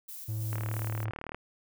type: noise with tremolo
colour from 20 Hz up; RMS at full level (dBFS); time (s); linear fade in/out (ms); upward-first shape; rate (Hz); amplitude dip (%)
violet; -43; 0.08-1.05; 10; square; 3.1; 35
type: tone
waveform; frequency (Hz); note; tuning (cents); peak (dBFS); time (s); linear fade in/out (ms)
triangle; 108.7; A2; -21; -29; 0.28-1.11; 10
type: click train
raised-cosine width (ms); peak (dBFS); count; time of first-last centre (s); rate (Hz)
0.5; -23; 32; 0.53-1.346; 38
effects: none